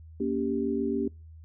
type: chord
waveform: sine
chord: G diminished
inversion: first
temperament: just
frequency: 235.2 / 282.2 / 392 Hz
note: Bb3 / Db4 / G4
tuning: +16 / +31 / 0 cents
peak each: -30 dBFS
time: 0.2-1.08 s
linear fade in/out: 5 ms
effects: noise-tail reverb RT60 0.3 s tail -25 dB re dry + added 80 Hz sine -45 dBFS peak until 1.44 s